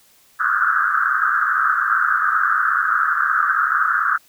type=band-pass noise; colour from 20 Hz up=pink; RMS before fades=-18 dBFS; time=0.39-4.18 s; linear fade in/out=20 ms; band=1200 to 1600 Hz; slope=96 dB/octave; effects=white hiss -54 dBFS RMS until 4.28 s